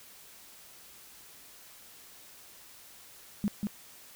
sine tone with echo, 204.7 Hz, G#3, 25 cents flat, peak -25 dBFS, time 3.44-3.48 s, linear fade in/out 0 ms, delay 190 ms, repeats 1, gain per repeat -3 dB, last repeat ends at 3.67 s, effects white hiss -53 dBFS RMS until 4.15 s

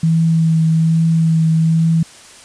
sine tone with vibrato, 162.3 Hz, E3, 27 cents flat, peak -10 dBFS, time 0.03-2.03 s, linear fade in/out 5 ms, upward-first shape triangle, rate 1.2 Hz, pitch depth 18 cents each way, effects white hiss -40 dBFS RMS until 2.44 s + resampled to 22050 Hz

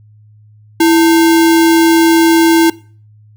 sine tone with sample-and-hold, 330 Hz, E4, 2 cents sharp, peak -5 dBFS, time 0.8-2.7 s, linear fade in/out 5 ms, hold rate 1225 Hz, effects noise-tail reverb RT60 0.4 s tail -20 dB re dry + added 106 Hz sine -40 dBFS peak until 3.36 s

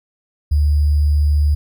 sine tone with sample-and-hold, 73.8 Hz, D2, 9 cents sharp, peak -11 dBFS, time 0.51-1.55 s, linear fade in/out 10 ms, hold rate 4900 Hz, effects none

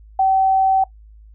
sine tone, 767 Hz, G5, 38 cents flat, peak -12 dBFS, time 0.19-0.84 s, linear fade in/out 5 ms, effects noise-tail reverb RT60 0.1 s tail -19 dB re dry + added 53 Hz sine -41 dBFS peak until 1.34 s

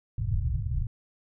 white low-pass noise, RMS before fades -28 dBFS, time 0.18-0.87 s, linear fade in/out 2 ms, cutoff 130 Hz, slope 48 dB/octave, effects none

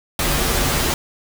pink noise with comb filter, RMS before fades -19 dBFS, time 0.19-0.94 s, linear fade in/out 2 ms, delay 9.8 ms, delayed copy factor -0.8, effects none

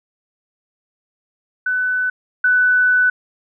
sine tone pair in turn, 1500 / 1494.7 Hz, F#6 / F#6, +23 / +17 cents, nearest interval unison, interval 6 cents, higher first, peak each -16 / -11 dBFS, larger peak second, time 1.66-2.1 / 2.44-3.1 s, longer second, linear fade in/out 5 ms, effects none

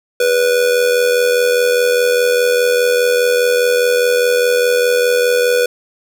square tone with amplitude modulation, 490 Hz, B4, 14 cents flat, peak -9 dBFS, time 0.2-5.66 s, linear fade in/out 5 ms, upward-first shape sine, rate 84.9 Hz, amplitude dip 55%, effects none

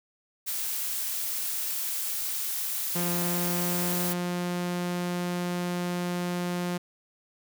blue noise, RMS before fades -31 dBFS, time 0.46-4.14 s, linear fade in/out 20 ms
sawtooth tone with pitch glide, 174.61 to 176.84 Hz, F3 to F3, 0 to +22 cents, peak -24 dBFS, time 2.95-6.78 s, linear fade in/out 10 ms, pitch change +22 cents, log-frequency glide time 3.22-3.95 s
effects none

